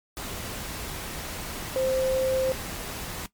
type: tone in noise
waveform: sine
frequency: 523.3 Hz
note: C5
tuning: in tune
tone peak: -22 dBFS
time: 1.76-2.52 s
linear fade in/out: 0 ms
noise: pink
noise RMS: -35 dBFS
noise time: 0.17-3.26 s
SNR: +10 dB
effects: noise-tail reverb RT60 0.1 s tail -17 dB re dry + MP3 96 kbps